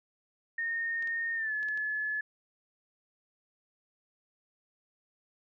sine tone with pitch glide, 1839 to 1715.8 Hz, A#6 to A6, -24 to -44 cents, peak -30 dBFS, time 0.58-2.21 s, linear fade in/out 5 ms, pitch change -120 cents, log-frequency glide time 1.35-1.53 s
clicks, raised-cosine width 0.2 ms, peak -33 dBFS, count 5, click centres 1.025 / 1.074 / 1.63 / 1.686 / 1.775 s
effects none

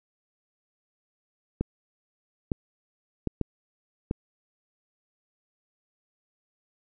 clicks, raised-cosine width 3 ms, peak -13 dBFS, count 5, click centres 1.61 / 2.518 / 3.273 / 3.413 / 4.111 s, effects none

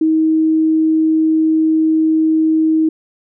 sine tone, 317 Hz, D#4, 32 cents sharp, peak -10 dBFS, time 0.01-2.89 s, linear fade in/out 5 ms, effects none

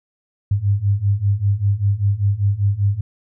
sine beating tone pair, 98 / 103.1 Hz, G2 / G#2, 0 / -12 cents, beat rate 5.1 Hz, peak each -19 / -17 dBFS, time 0.51-3.01 s, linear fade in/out 5 ms, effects none

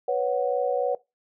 sine chord, B suspended second, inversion none, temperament equal with one note detuned, 493.9 / 557.3 / 740 Hz, B4 / C#5 / F#5, 0 / +9 / 0 cents, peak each -25 / -26 / -28 dBFS, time 0.08-0.95 s, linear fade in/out 5 ms, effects noise-tail reverb RT60 0.2 s tail -19 dB re dry

